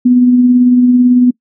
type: tone with tremolo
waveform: sine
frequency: 247.6 Hz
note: B3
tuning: 5 cents sharp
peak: -3 dBFS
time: 0.05-1.31 s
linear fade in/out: 10 ms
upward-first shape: sine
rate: 18 Hz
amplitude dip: 30%
effects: noise-tail reverb RT60 0.1 s tail -23 dB re dry